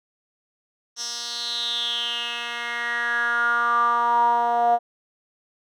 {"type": "tone with band-pass filter sweep", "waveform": "10% pulse", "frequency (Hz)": 237.2, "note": "A#3", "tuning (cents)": 30, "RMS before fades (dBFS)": -23, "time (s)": [0.96, 4.79], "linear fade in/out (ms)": 50, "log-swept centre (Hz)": [5500, 700], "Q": 7.2, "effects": []}